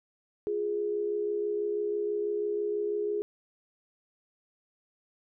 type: tone pair together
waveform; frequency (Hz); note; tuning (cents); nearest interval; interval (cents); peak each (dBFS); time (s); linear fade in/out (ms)
sine; 349.2 / 415.3; F4 / G#4; 0 / 0; minor third; 300; -36 / -28; 0.47-3.22; 0
effects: none